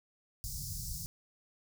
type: band-stop noise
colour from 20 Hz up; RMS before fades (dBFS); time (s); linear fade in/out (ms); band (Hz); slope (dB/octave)
pink; -40; 0.44-1.06; 0; 160 to 4800; 48
effects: none